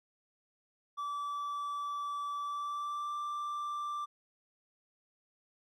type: tone with pitch glide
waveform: triangle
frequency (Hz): 1157 to 1177.9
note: D6 to D6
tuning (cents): -26 to +5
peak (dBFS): -33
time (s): 0.97-4.06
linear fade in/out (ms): 20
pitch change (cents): +31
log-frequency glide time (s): 2.41-3.16
effects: none